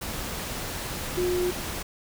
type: tone in noise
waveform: sine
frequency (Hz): 358.8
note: F4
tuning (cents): +47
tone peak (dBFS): -23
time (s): 1.17-1.51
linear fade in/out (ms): 10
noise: pink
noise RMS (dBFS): -33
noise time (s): 0.01-1.83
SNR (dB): +7
effects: none